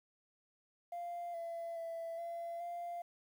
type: tone with pitch steps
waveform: sine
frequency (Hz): 695 / 674 / 665 / 680 / 694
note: F5 / E5 / E5 / F5 / F5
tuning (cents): -9 / +38 / +15 / -46 / -11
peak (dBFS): -38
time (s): 0.92-3.02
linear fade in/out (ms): 5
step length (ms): 420
effects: tanh soft clip ceiling -38 dBFS + 11-bit